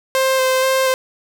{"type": "tone with vibrato", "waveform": "sawtooth", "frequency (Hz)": 523.3, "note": "C5", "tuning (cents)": 0, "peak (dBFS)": -10, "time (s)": [0.15, 0.94], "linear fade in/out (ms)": 0, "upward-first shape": "square", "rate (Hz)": 2.1, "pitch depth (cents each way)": 12, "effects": []}